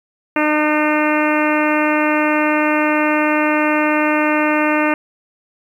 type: harmonic tone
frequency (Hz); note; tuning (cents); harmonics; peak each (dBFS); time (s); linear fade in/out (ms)
303.1; D#4; -45; 1 / 2 / 3 / 4 / 5 / 6 / 7 / 8 / 9; -17 / -20 / -22 / -23 / -24 / -25 / -25 / -26 / -27; 0.36-4.94; 2
effects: 8-bit